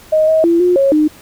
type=tone with pitch steps; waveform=sine; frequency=624 / 636 / 338.1 / 357.5 / 548 / 305.2 Hz; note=D#5 / D#5 / E4 / F4 / C#5 / D#4; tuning=+5 / +38 / +44 / +41 / -20 / -33 cents; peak=-8 dBFS; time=0.12-1.08 s; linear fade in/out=10 ms; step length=160 ms; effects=pink hiss -41 dBFS RMS until 1.21 s